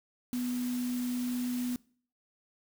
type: tone in noise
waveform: sine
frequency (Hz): 246.9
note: B3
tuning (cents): 0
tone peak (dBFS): -30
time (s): 0.33-1.76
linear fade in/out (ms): 0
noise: white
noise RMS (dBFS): -45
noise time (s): 0.33-1.76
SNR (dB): +12
effects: noise-tail reverb RT60 0.5 s tail -23 dB re dry

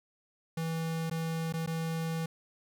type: tone with dropouts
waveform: square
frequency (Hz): 163.2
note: E3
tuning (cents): -17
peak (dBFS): -32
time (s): 0.57-2.26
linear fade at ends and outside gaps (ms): 5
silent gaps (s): 1.099-1.111 / 1.526-1.537 / 1.663-1.673
effects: 11-bit

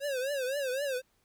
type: tone with vibrato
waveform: square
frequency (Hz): 539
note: C#5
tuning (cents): -49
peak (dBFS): -31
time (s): 0-1.02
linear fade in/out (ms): 50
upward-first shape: triangle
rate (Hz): 3.9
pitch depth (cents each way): 160
effects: pink hiss -72 dBFS RMS until 1.24 s

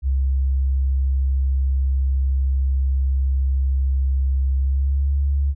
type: tone with pitch glide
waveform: sine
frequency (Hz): 66.8 to 69.92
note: C2 to C#2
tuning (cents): +36 to +16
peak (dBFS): -16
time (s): 0.02-5.55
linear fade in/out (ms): 50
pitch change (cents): +80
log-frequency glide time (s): 4.57-5.13
effects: none

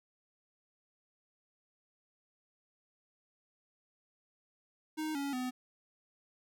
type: tone with pitch steps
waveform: square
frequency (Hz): 311.1 / 280.4 / 252.7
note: D#4 / C#4 / B3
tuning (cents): 0 / +20 / +40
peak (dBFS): -35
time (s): 4.97-5.51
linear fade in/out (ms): 20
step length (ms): 180
effects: none

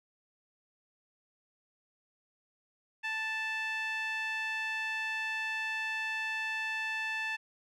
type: tone with band-pass filter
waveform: sawtooth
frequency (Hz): 880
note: A5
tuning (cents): 0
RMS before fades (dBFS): -35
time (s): 3.03-7.37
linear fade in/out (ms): 20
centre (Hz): 2200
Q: 9.3
effects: none

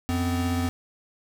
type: tone pair together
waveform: square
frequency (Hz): 90 / 253.9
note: F#2 / B3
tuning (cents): -47 / +48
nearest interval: octave + tritone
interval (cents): 1795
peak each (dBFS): -27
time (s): 0.09-0.69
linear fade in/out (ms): 0
effects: none

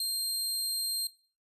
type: tone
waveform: sawtooth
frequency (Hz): 4186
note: C8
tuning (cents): 0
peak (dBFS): -27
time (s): 0-1.07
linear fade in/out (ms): 2
effects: noise-tail reverb RT60 0.4 s tail -18 dB re dry + resampled to 32000 Hz

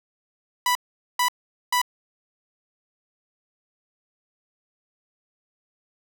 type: tone bursts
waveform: sawtooth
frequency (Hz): 987.8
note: B5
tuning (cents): 0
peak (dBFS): -15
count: 3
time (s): 0.66-1.816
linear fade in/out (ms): 2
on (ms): 92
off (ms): 440
effects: none

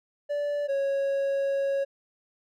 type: tone pair in turn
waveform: triangle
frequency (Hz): 581 / 551.6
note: D5 / C#5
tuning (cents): -19 / -9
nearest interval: minor second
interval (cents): 90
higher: first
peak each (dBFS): -24 / -22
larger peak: second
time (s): 0.29-0.68 / 0.68-1.85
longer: second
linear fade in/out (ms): 20
effects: none

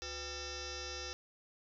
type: tone with frequency modulation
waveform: sine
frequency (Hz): 2662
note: E7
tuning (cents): +16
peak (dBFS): -40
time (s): 0.02-1.13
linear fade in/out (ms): 0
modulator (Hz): 432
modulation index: 7.4
effects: none

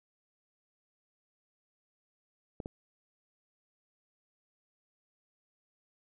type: clicks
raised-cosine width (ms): 2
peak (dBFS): -25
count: 2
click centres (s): 2.602 / 2.659
effects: none

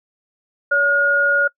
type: tone pair together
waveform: sine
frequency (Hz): 566.6 / 1434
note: C#5 / F6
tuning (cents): +38 / +45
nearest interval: octave + major third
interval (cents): 1607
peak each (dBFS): -21 / -13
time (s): 0.71-1.48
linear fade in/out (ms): 10
effects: noise-tail reverb RT60 0.1 s tail -25 dB re dry

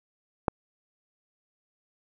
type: click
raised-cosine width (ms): 1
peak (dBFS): -8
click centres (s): 0.482
effects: none

